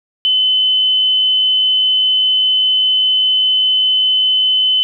sine tone, 3035 Hz, F#7, 43 cents sharp, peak -10 dBFS, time 0.25-4.83 s, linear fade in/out 0 ms, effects none

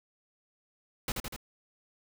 pink noise with echo, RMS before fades -32 dBFS, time 1.08-1.12 s, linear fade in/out 2 ms, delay 81 ms, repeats 3, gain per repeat -3 dB, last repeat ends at 1.363 s, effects none

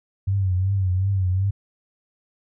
sine tone with vibrato, 94.9 Hz, F#2, 44 cents sharp, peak -18 dBFS, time 0.27-1.51 s, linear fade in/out 10 ms, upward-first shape triangle, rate 2.7 Hz, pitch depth 92 cents each way, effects none

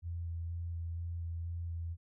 sine tone with vibrato, 84.5 Hz, E2, 43 cents sharp, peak -36 dBFS, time 0.02-1.97 s, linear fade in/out 50 ms, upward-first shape square, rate 2.1 Hz, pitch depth 13 cents each way, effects none

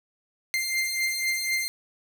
sawtooth beating tone pair, 2093 / 2097 Hz, C7 / C7, 0 / +3 cents, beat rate 4 Hz, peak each -27 / -23 dBFS, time 0.54-1.68 s, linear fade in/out 0 ms, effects 8-bit

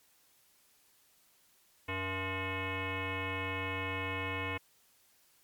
sine tone with frequency modulation, 1046.5 Hz, C6, in tune, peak -33 dBFS, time 1.88-4.58 s, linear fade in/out 10 ms, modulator 380 Hz, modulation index 4.3, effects white hiss -67 dBFS RMS until 5.43 s + MP3 96 kbps

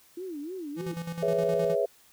sine tone with vibrato, 329.6 Hz, E4, in tune, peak -34 dBFS, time 0.17-0.94 s, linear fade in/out 5 ms, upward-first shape sine, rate 3.3 Hz, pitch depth 250 cents each way
square tone with tremolo, 168.3 Hz, E3, 36 cents sharp, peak -32 dBFS, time 0.76-1.76 s, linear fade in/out 50 ms, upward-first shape square, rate 9.6 Hz, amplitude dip 60%
sine chord, C# minor seventh, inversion second, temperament equal, 415.3 / 493.9 / 554.4 / 659.3 Hz, G#4 / B4 / C#5 / E5, 0 / 0 / 0 / 0 cents, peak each -29 dBFS, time 1.22-1.86 s, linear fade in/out 10 ms
effects white hiss -59 dBFS RMS until 2.12 s

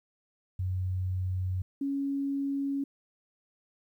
sine tone pair in turn, 92.5 / 277.7 Hz, F#2 / C#4, 0 / +3 cents, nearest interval octave + perfect fifth, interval 1903 cents, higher second, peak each -28 dBFS, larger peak neither, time 0.59-1.62 / 1.81-2.84 s, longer neither, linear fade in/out 5 ms, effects 11-bit

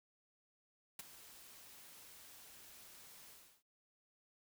white noise with ADSR envelope, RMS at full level -44 dBFS, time 0.99-3.63 s, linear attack 4 ms, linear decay 19 ms, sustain -14 dB, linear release 340 ms, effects none

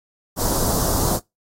pink band-stop noise, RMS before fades -21 dBFS, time 0.36-1.2 s, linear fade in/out 50 ms, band 1200 to 4800 Hz, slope 24 dB/octave, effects noise-tail reverb RT60 0.2 s tail -24 dB re dry + AAC 48 kbps

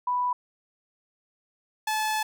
sine / sawtooth tone pair in turn, 988 / 864.5 Hz, B5 / A5, 0 / -31 cents, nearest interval major second, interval 231 cents, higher first, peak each -23 / -21 dBFS, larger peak second, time 0.07-0.33 / 1.87-2.23 s, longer second, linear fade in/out 5 ms, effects none

